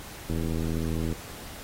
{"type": "click train", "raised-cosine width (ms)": 3, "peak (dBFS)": -18, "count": 68, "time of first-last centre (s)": [0.3, 1.126], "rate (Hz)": 81.1, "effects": ["pink hiss -43 dBFS RMS until 1.63 s", "AAC 48 kbps"]}